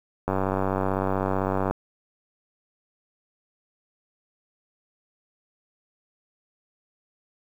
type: click train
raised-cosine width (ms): 1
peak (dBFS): -11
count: 138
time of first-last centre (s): 0.28-1.71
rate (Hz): 95.8
effects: 8-bit